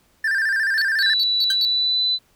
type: tone with vibrato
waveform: triangle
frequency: 1679 Hz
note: G#6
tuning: 18 cents sharp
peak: -16 dBFS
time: 0.24-1.14 s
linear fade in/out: 5 ms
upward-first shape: square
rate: 14 Hz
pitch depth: 90 cents each way
type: tone bursts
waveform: triangle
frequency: 4435 Hz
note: C#8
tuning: in tune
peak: -19 dBFS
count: 5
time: 0.78-1.65 s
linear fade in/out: 0 ms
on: 38 ms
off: 170 ms
type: tone with pitch glide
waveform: sine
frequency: 3951 to 3999 Hz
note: B7 to B7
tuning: 0 to +21 cents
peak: -17 dBFS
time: 1-2.19 s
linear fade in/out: 50 ms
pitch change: +21 cents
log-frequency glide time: 1.61-2.03 s
type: tone with exponential decay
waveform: sawtooth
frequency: 1568 Hz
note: G6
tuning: in tune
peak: -15 dBFS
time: 1.5-1.57 s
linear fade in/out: 5 ms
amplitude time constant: 15 ms
effects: pink hiss -60 dBFS RMS until 2.35 s